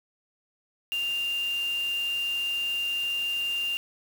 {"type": "tone in noise", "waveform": "sine", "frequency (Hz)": 2794, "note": "F7", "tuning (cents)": 0, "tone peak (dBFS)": -26, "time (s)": [0.92, 3.77], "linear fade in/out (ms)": 0, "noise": "white", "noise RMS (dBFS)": -44, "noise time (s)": [0.92, 3.77], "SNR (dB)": 15, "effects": []}